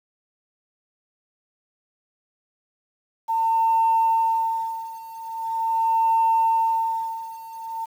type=tone with tremolo; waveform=sine; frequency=903 Hz; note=A5; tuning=45 cents sharp; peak=-15 dBFS; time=3.28-7.86 s; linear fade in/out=20 ms; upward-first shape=sine; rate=0.42 Hz; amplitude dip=90%; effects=tanh soft clip ceiling -11 dBFS + 8-bit